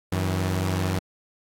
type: tone pair together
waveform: sawtooth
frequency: 93 / 160.89 Hz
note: F#2 / E3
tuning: +9 / -42 cents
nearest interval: major sixth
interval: 949 cents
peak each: -20 / -25 dBFS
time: 0.12-0.99 s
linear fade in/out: 5 ms
effects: AAC 48 kbps